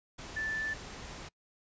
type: tone in noise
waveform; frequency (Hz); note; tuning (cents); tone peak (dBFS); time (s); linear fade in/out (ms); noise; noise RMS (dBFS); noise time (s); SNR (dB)
sine; 1758; A6; -2; -32; 0.36-0.74; 10; pink; -45; 0.18-1.29; +10
effects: noise-tail reverb RT60 0.1 s tail -24 dB re dry + resampled to 16000 Hz